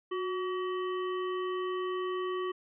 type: harmonic tone with a mistuned harmonic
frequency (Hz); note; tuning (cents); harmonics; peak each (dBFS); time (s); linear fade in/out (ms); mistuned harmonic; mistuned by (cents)
379.2; F#4; +43; 1 / 3 / 5 / 7 / 8; -32 / -37 / -46 / -56 / -48; 0.11-2.52; 10; 1; -61
effects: none